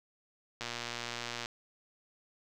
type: click train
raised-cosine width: 0.2 ms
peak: -20 dBFS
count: 102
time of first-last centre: 0.61-1.459 s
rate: 119 Hz
effects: none